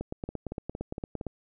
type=two click trains; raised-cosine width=2 ms; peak=-20 / -22 dBFS; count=12 / 5; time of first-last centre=0.01-1.267 / 0.29-1.212 s; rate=8.75 / 4.34 Hz; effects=none